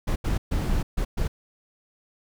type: noise bursts at uneven times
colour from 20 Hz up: brown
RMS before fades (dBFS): -24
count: 5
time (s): 0.07-0.16 / 0.24-0.38 / 0.51-0.83 / 0.97-1.05 / 1.17-1.28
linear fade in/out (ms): 10
effects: none